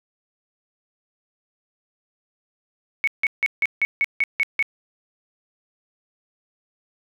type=tone bursts; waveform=sine; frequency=2217 Hz; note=C#7; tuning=in tune; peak=-16 dBFS; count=9; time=3.04-4.626 s; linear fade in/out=0 ms; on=34 ms; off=160 ms; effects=none